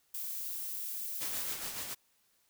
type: noise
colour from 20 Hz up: violet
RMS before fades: -39 dBFS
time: 0.14-1.53 s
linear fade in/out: 5 ms
type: noise with tremolo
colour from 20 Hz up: white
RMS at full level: -38 dBFS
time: 1.2-1.95 s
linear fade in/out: 20 ms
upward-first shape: sine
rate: 7.1 Hz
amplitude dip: 45%
effects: white hiss -72 dBFS RMS until 2.49 s